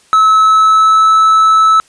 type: tone with pitch glide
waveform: triangle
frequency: 1296 to 1305.8 Hz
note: E6 to E6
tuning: -30 to -17 cents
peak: -3 dBFS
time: 0.13-1.8 s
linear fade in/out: 0 ms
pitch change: +13 cents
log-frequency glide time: 0.41-1.1 s
effects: white hiss -48 dBFS RMS until 1.88 s + resampled to 22050 Hz